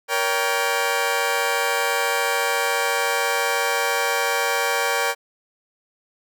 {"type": "chord", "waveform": "15% pulse", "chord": "G diminished", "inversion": "first", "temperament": "just", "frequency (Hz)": [470.4, 564.5, 784], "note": ["Bb4", "Db5", "G5"], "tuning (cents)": [16, 31, 0], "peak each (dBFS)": -18, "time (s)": [0.08, 5.15], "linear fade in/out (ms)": 50, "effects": []}